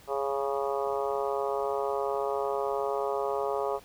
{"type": "harmonic tone with a mistuned harmonic", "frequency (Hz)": 138.59, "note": "C#3", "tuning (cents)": 0, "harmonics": [3, 4, 5, 6, 7, 8, 9], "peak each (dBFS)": [-31, -33, -35, -37, -38, -39, -40], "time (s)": [0.07, 3.8], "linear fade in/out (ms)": 50, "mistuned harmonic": 9, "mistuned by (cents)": -27, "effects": ["pink hiss -55 dBFS RMS until 3.84 s"]}